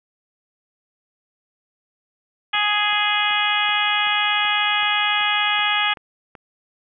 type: harmonic tone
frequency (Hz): 416.3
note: G#4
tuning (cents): +4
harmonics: 2 / 3 / 4 / 5 / 6 / 7 / 8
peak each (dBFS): -25 / -25 / -25 / -25 / -25 / -25 / -25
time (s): 2.53-5.94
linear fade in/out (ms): 10
type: click train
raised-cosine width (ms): 0.5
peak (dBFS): -25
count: 11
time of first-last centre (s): 2.55-6.352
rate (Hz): 2.63
effects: none